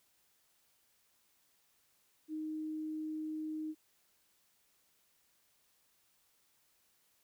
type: tone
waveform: sine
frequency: 311.1 Hz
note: D#4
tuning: in tune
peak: -37 dBFS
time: 2.28-3.75 s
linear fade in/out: 50 ms
effects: white hiss -73 dBFS RMS until 7.23 s